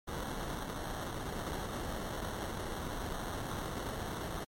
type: noise with sample-and-hold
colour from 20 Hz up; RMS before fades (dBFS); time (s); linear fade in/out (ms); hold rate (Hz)
pink; -39; 0.07-4.45; 20; 2450
effects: MP3 64 kbps